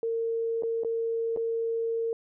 sine tone with dropouts, 457.1 Hz, A#4, 34 cents flat, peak -26 dBFS, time 0.03-2.13 s, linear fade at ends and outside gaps 1 ms, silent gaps 0.624-0.634 / 0.835-0.847 / 1.363-1.372 s, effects none

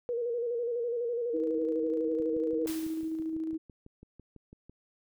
sine tone with vibrato, 474.5 Hz, A#4, 31 cents sharp, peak -29 dBFS, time 0.09-2.66 s, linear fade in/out 0 ms, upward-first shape square, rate 12 Hz, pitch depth 43 cents each way
sine tone with tremolo, 320 Hz, D#4, 49 cents sharp, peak -30 dBFS, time 1.33-3.58 s, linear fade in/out 20 ms, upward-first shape square, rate 14 Hz, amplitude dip 25%
click train, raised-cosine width 3 ms, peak -37 dBFS, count 16, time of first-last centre 2.2-4.696 s, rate 6.01 Hz
white noise with exponential decay, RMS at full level -39 dBFS, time 2.67-3.36 s, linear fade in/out 2 ms, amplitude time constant 150 ms
effects none

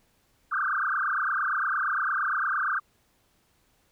sine tone with frequency modulation, 1375 Hz, F6, 27 cents flat, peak -24 dBFS, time 0.51-2.8 s, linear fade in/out 20 ms, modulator 28.7 Hz, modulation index 7.5, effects pink hiss -67 dBFS RMS until 3.91 s

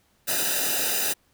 white noise with comb filter, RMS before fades -25 dBFS, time 0.27-1.14 s, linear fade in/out 20 ms, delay 0.91 ms, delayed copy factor -0.95, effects pink hiss -65 dBFS RMS until 1.33 s

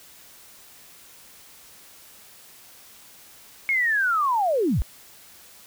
sine linear sweep, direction down, 2201 to 31.6 Hz, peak -19 dBFS, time 3.69-4.82 s, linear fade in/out 0 ms, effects white hiss -49 dBFS RMS until 5.66 s

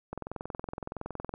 click train, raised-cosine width 1 ms, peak -22 dBFS, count 27, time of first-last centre 0.13-1.339 s, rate 21.5 Hz, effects none

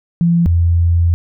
sine tone pair in turn, 170.2 / 85.1 Hz, F3 / F2, -44 / -44 cents, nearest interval octave, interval 1200 cents, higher first, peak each -9 dBFS, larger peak neither, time 0.21-0.46 / 0.46-1.14 s, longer second, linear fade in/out 0 ms, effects none

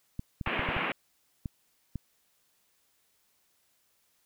clicks, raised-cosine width 5 ms, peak -22 dBFS, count 8, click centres 0.194 / 0.412 / 0.474 / 0.594 / 0.689 / 0.766 / 1.458 / 1.957 s
white band-pass noise, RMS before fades -32 dBFS, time 0.46-0.92 s, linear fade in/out 2 ms, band 150 to 2800 Hz, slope 48 dB/octave
effects white hiss -71 dBFS RMS until 4.25 s

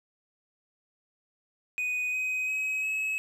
triangle tone with pitch steps, 2489 / 2516 / 2544 / 2572 Hz, D#7 / D#7 / D#7 / E7, 0 / +19 / +38 / -43 cents, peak -26 dBFS, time 1.78-3.18 s, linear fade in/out 0 ms, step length 350 ms, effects none

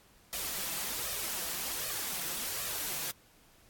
white noise with flanger, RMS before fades -36 dBFS, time 0.33-3.11 s, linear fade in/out 0 ms, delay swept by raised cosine 1.6 to 6.1 ms, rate 1.3 Hz, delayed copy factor +0.65, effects pink hiss -62 dBFS RMS until 3.69 s + AAC 64 kbps

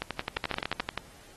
two click trains, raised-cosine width 0.3 ms, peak -14 / -14 dBFS, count 7 / 12, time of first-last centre 0.37-0.799 / 0.02-0.977 s, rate 14 / 11.5 Hz, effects pink hiss -54 dBFS RMS until 1.36 s + AAC 32 kbps

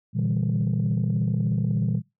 sine chord, E half-diminished seventh, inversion second, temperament just, 118.67 / 148.33 / 164.81 / 197.78 Hz, Bb2 / D3 / E3 / G3, +31 / +18 / 0 / +16 cents, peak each -24 / -27 / -26 / -27 dBFS, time 0.13-2.02 s, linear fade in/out 50 ms, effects noise-tail reverb RT60 0.2 s tail -18 dB re dry + tanh soft clip ceiling -16 dBFS

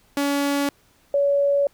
sawtooth / sine tone pair in turn, 283.1 / 565.2 Hz, C#4 / C#5, +37 / +34 cents, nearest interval octave, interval 1197 cents, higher second, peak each -16 / -16 dBFS, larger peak neither, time 0.17-0.69 / 1.14-1.67 s, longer second, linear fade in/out 2 ms, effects pink hiss -59 dBFS RMS until 1.73 s

